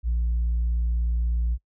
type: tone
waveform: sine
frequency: 58.27 Hz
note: A#1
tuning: in tune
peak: -19 dBFS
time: 0.03-1.58 s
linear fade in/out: 50 ms
effects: noise-tail reverb RT60 0.1 s tail -24 dB re dry + tanh soft clip ceiling -19 dBFS